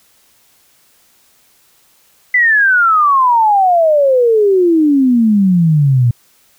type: exponential sweep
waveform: sine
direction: down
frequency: 2018 to 116.54 Hz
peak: -7 dBFS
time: 2.34-6.11 s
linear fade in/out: 5 ms
effects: white hiss -52 dBFS RMS until 6.58 s